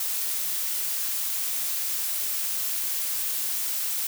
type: noise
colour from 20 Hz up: blue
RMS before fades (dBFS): -28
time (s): 0-4.07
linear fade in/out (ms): 2
effects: none